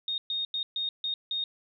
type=tone bursts at uneven times; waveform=sine; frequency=3703 Hz; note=A#7; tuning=12 cents flat; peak=-28 dBFS; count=6; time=0.08-0.18 / 0.3-0.45 / 0.54-0.63 / 0.76-0.89 / 1.04-1.14 / 1.31-1.44 s; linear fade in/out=2 ms; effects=none